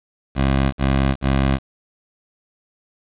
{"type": "tone bursts", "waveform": "15% pulse", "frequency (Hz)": 67.4, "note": "C#2", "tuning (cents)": -48, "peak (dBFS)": -9, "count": 3, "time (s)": [0.35, 1.592], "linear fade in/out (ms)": 50, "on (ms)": 380, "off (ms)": 51, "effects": ["resampled to 8000 Hz", "7-bit"]}